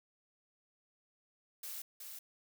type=noise with echo; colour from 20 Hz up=blue; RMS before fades=-44 dBFS; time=1.63-1.82 s; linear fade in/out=5 ms; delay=370 ms; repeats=1; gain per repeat=-4 dB; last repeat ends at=2.19 s; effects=none